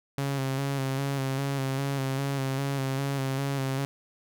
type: tone with vibrato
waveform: sawtooth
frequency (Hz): 136.4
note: C#3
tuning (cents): -28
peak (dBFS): -23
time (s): 0.18-3.85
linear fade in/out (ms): 0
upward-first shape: square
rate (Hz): 2.5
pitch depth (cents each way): 30
effects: none